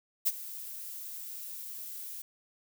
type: noise with ADSR envelope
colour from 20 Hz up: violet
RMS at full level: -25 dBFS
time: 0.25-2.22 s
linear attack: 23 ms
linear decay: 37 ms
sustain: -17 dB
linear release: 4 ms
effects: none